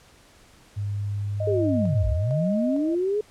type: tone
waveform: sine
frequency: 101.8 Hz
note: G#2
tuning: 34 cents flat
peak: -25 dBFS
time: 0.76-2.15 s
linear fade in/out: 20 ms
type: tone with tremolo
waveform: sine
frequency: 622.3 Hz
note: D#5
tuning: in tune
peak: -26 dBFS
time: 1.4-2.95 s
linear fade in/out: 5 ms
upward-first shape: square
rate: 1.1 Hz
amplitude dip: 50%
type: linear two-way sweep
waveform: sine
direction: down then up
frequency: 429.9 to 51.91 to 429.9 Hz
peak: -21 dBFS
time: 1.47-3.21 s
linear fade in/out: 5 ms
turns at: 2.07 s
effects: pink hiss -54 dBFS RMS until 3.3 s + low-pass 10000 Hz 12 dB/octave